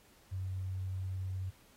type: tone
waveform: sine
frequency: 93.9 Hz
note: F#2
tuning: 26 cents sharp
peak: -35 dBFS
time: 0.31-1.51 s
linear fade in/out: 20 ms
effects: pink hiss -64 dBFS RMS until 1.76 s + AAC 48 kbps